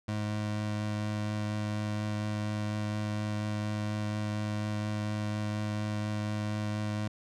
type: tone with vibrato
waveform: 25% pulse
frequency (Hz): 105.7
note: G#2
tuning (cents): +31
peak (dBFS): -27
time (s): 0.08-7.08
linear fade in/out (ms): 5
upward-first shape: triangle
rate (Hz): 4.2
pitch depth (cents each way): 9
effects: low-pass 7000 Hz 12 dB/octave